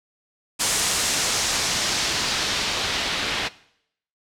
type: noise with low-pass filter sweep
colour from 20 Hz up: white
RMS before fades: -24 dBFS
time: 0.59-3.49 s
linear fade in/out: 20 ms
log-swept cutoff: 8500 to 3300 Hz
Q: 1.2
effects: noise-tail reverb RT60 0.7 s tail -19 dB re dry